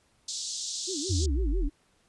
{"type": "band-pass noise", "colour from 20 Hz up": "white", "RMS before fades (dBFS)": -35, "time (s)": [0.28, 1.26], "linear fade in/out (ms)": 5, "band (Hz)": [3600, 7700], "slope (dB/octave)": 48}
{"type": "tone with vibrato", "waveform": "sine", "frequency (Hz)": 329.6, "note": "E4", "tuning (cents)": 0, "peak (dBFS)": -33, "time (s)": [0.87, 1.7], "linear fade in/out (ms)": 20, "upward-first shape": "sine", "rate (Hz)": 6, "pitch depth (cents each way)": 280}
{"type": "exponential sweep", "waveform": "sine", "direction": "down", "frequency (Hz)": [97.2, 37], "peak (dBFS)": -24, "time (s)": [1.09, 1.69], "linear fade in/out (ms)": 20}
{"effects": ["pink hiss -67 dBFS RMS until 2.08 s", "resampled to 24000 Hz"]}